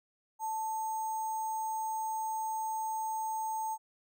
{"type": "tone with sample-and-hold", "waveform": "sine", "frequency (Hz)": 880, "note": "A5", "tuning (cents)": 0, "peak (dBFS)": -32, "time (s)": [0.39, 3.78], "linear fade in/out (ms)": 50, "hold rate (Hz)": 7350, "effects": []}